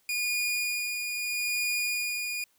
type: tone with tremolo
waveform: sawtooth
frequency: 2441 Hz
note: D#7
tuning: 34 cents flat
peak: -23 dBFS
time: 0.09-2.44 s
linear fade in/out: 2 ms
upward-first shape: sine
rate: 0.78 Hz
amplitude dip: 40%
effects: white hiss -68 dBFS RMS until 2.58 s